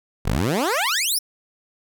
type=exponential sweep; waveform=15% pulse; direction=up; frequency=38.49 to 5700 Hz; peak=-13 dBFS; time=0.25-1.19 s; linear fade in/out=10 ms; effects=none